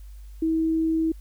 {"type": "tone", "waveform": "sine", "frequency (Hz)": 322.3, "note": "E4", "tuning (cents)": -39, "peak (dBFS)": -20, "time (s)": [0.42, 1.12], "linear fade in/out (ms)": 5, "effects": ["added 50 Hz sine -39 dBFS peak until 1.2 s", "white hiss -61 dBFS RMS until 1.2 s"]}